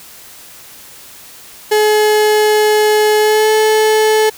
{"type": "tone with pitch glide", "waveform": "35% pulse", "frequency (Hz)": [425.4, 433.1], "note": ["G#4", "A4"], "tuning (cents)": [42, -27], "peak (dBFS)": -7, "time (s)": [1.71, 4.3], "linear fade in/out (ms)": 10, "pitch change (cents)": 31, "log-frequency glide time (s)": [3.19, 3.5], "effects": ["white hiss -37 dBFS RMS until 4.37 s"]}